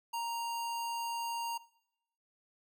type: tone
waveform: square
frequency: 932.3 Hz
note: A#5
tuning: in tune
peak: -35 dBFS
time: 0.13-1.58 s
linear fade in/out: 10 ms
effects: noise-tail reverb RT60 0.8 s tail -20 dB re dry